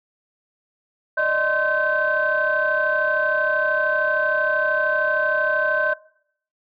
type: tone cluster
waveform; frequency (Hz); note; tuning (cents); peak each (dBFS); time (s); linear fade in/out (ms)
sine; 592 / 625 / 1044 / 1539; D5 / D#5 / C6 / G6; +14 / +8 / -4 / -32; -25 / -23 / -28 / -19; 1.17-5.94; 10
effects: noise-tail reverb RT60 0.6 s tail -20 dB re dry + tanh soft clip ceiling -10 dBFS